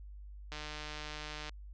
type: click train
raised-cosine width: 0.2 ms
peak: -25 dBFS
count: 148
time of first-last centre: 0.52-1.494 s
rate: 151 Hz
effects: added 50 Hz sine -46 dBFS peak until 1.73 s + low-pass 6000 Hz 12 dB/octave